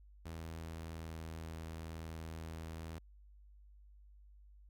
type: tone with pitch glide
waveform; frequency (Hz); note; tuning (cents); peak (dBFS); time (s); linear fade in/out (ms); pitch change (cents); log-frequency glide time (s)
sawtooth; 81.6 to 80.99; E2 to E2; -17 to -30; -40; 0.25-2.99; 10; -13; 0.68-1.12
effects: added 50 Hz sine -57 dBFS peak until 4.69 s